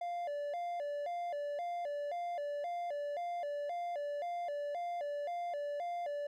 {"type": "tone with vibrato", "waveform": "triangle", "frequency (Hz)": 636, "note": "D#5", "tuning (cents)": 38, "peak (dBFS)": -34, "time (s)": [0.01, 6.27], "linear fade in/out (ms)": 5, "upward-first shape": "square", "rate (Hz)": 1.9, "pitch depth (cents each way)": 160, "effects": []}